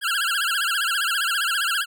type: tone with vibrato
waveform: 25% pulse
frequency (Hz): 1494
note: F#6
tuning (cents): +16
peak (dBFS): -17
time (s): 0.01-1.86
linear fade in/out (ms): 50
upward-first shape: sine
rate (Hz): 15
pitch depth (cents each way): 190
effects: none

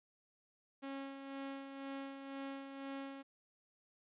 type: tone with tremolo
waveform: sawtooth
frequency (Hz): 273.4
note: C#4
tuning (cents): -24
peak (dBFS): -38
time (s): 0.82-3.23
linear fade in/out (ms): 20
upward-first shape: sine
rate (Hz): 2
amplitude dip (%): 50
effects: resampled to 8000 Hz + 13-bit

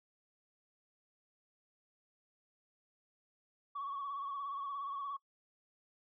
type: tone with vibrato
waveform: sine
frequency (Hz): 1119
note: C#6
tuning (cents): +16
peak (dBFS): -37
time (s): 3.75-5.17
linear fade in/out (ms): 10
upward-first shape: sine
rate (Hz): 17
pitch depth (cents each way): 49
effects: noise-tail reverb RT60 0.1 s tail -23 dB re dry + tanh soft clip ceiling -34 dBFS

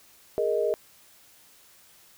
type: chord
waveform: sine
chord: Ab suspended second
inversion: none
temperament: just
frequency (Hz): 415.3 / 467.2 / 623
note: Ab4 / Bb4 / Eb5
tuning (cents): 0 / +4 / +2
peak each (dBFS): -27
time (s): 0.38-0.74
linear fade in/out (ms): 0
effects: white hiss -56 dBFS RMS until 2.17 s

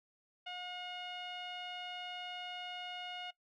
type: tone with low-pass filter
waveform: sawtooth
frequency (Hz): 720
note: F#5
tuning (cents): -47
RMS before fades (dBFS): -44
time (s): 0.46-3.31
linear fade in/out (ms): 10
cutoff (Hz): 3000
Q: 5.2
effects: noise-tail reverb RT60 0.1 s tail -20 dB re dry

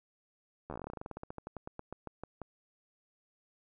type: slowing click train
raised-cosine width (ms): 1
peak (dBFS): -27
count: 28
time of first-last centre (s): 0.7-2.417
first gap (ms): 12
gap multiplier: 1.11
effects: none

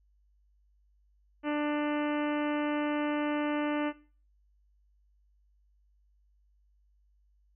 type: harmonic tone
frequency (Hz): 296.3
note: D4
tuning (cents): +15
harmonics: 1 / 2 / 3 / 4 / 5 / 6 / 7 / 8 / 9 / 10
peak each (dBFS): -29 / -35 / -39 / -41 / -43 / -45 / -46 / -47 / -48 / -49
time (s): 1.43-3.93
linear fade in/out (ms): 50
effects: noise-tail reverb RT60 0.4 s tail -19 dB re dry + added 50 Hz sine -64 dBFS peak until 7.55 s

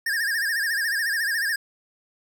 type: tone with vibrato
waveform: square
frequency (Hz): 1725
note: A6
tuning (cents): -35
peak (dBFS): -23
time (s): 0.06-1.56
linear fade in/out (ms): 5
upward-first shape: sine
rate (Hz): 14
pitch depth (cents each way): 130
effects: none

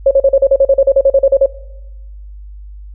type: tone bursts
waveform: sine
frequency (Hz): 546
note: C#5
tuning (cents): -26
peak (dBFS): -4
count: 16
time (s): 0.06-1.461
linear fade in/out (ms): 5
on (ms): 51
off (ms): 39
effects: noise-tail reverb RT60 1.0 s tail -19 dB re dry + added 50 Hz sine -29 dBFS peak until 2.94 s

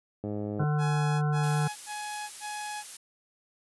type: click train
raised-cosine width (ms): 2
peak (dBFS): -21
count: 42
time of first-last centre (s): 0.24-0.634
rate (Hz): 104
type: harmonic tone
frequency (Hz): 149.6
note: D3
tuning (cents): +32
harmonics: 1 / 3 / 5 / 7 / 9 / 10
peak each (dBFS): -24 / -38 / -36 / -42 / -40 / -42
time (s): 0.59-1.68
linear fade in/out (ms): 10
type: tone bursts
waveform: sawtooth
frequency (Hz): 840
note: G#5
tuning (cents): +19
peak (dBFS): -31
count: 4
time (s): 0.78-2.84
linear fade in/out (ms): 50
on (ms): 440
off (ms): 100
type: noise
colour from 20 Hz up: blue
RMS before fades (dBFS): -40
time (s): 1.43-2.97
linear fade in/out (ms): 5
effects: high-pass 80 Hz 12 dB/octave + resampled to 24000 Hz

